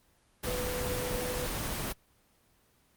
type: tone in noise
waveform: sine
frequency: 497.2 Hz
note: B4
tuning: 12 cents sharp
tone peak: -35 dBFS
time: 0.46-1.47 s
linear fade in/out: 10 ms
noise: pink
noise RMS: -34 dBFS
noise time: 0.43-1.93 s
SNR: -4 dB
effects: pink hiss -67 dBFS RMS until 2.96 s + Opus 24 kbps